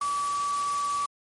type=tone in noise; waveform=sine; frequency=1148 Hz; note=D6; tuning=40 cents flat; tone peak=-25 dBFS; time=0.01-1.06 s; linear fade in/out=5 ms; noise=white; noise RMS=-38 dBFS; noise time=0.01-1.06 s; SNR=+10 dB; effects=MP3 48 kbps